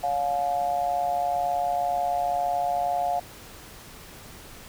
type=tone with amplitude modulation; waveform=sine; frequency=710 Hz; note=F5; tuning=28 cents sharp; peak=-19 dBFS; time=0.03-3.2 s; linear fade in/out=10 ms; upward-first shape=sine; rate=142 Hz; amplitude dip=80%; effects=pink hiss -45 dBFS RMS until 4.68 s